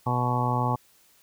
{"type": "harmonic tone", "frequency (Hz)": 123.3, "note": "B2", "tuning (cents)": -2, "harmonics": [1, 2, 3, 4, 5, 6, 7, 8, 9], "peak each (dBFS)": [-26, -32, -38, -36, -37, -35, -28, -35, -31], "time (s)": [0.06, 0.76], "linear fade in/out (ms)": 10, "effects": ["white hiss -60 dBFS RMS until 1.22 s"]}